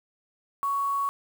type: tone with quantisation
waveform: sine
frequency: 1116 Hz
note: C#6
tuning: 11 cents sharp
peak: -24 dBFS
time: 0.63-1.09 s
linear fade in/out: 0 ms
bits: 7
effects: none